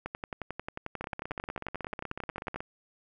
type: two click trains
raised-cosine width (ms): 0.5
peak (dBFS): -20 / -21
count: 29 / 27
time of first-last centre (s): 0.06-2.56 / 1.01-2.605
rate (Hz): 11.2 / 16.3
effects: none